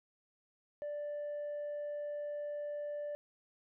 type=tone with tanh clipping; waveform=sine; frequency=587.3 Hz; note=D5; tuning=in tune; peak=-38 dBFS; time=0.82-3.15 s; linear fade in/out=0 ms; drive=1 dB; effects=none